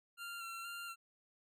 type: tone with vibrato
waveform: 25% pulse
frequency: 1375 Hz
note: F6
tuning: 27 cents flat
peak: -40 dBFS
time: 0.17-0.96 s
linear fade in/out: 50 ms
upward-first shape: square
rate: 2.1 Hz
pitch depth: 20 cents each way
effects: none